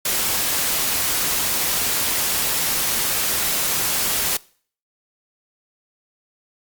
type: noise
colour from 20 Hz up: white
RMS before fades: -21 dBFS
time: 0.05-4.37 s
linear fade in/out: 5 ms
effects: noise-tail reverb RT60 0.5 s tail -23 dB re dry + Opus 48 kbps